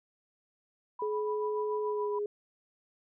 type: tone with tremolo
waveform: sine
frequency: 985 Hz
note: B5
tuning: 5 cents flat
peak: -34 dBFS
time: 0.99-2.19 s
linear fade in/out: 5 ms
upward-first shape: sine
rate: 7 Hz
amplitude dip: 55%
type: tone with pitch glide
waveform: sine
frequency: 424.1 to 414.4 Hz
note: G#4 to G#4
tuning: +36 to -4 cents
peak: -30 dBFS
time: 1.02-2.26 s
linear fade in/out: 2 ms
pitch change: -40 cents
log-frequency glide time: 1.82-2.11 s
effects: none